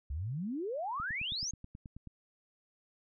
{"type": "exponential sweep", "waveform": "sine", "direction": "up", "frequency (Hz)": [63.5, 6670], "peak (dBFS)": -34, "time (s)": [0.1, 1.51], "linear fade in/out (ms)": 5}
{"type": "click train", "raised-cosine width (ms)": 5, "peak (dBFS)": -34, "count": 11, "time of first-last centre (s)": [1, 2.073], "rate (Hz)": 9.32}
{"effects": []}